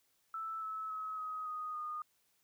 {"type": "tone with pitch steps", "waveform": "sine", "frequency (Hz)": [1318.5, 1299.6, 1281, 1262.6, 1244.5, 1226.7], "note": ["E6", "E6", "E6", "D#6", "D#6", "D#6"], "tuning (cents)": [0, -25, -50, 25, 0, -25], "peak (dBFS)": -38, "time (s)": [0.34, 2.02], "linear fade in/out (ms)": 2, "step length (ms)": 280, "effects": ["white hiss -75 dBFS RMS until 2.43 s"]}